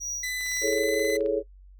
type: tone with tremolo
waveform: triangle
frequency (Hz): 5780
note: F#8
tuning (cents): -41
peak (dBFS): -26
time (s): 0-0.84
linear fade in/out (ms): 20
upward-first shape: sine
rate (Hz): 2.1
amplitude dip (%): 100
type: tone with pitch glide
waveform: sawtooth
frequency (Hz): 2004 to 2018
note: B6 to B6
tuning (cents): +25 to +37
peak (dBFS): -26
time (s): 0.23-1.17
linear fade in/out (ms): 5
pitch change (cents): +12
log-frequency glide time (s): 0.69-1.01
type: click train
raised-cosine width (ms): 0.3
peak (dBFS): -32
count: 17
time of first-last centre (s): 0.41-1.261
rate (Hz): 18.8
type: chord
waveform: sine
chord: A major seventh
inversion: second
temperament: equal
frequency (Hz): 329.6 / 415.3 / 440 / 554.4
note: E4 / G#4 / A4 / C#5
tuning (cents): 0 / 0 / 0 / 0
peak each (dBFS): -32 / -28 / -26 / -27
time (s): 0.61-1.43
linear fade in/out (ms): 50
effects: noise-tail reverb RT60 0.1 s tail -18 dB re dry + added 47 Hz sine -47 dBFS peak until 1.79 s